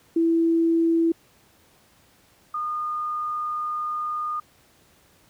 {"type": "tone pair in turn", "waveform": "sine", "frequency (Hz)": [331.1, 1221.5], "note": ["E4", "D#6"], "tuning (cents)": [8, -32], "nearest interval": "octave + major seventh", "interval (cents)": 2260, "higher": "second", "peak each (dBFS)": [-17, -25], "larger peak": "first", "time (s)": [[0.16, 1.12], [2.54, 4.4]], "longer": "second", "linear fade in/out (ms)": 5, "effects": ["pink hiss -58 dBFS RMS until 5.29 s", "high-pass 60 Hz 12 dB/octave"]}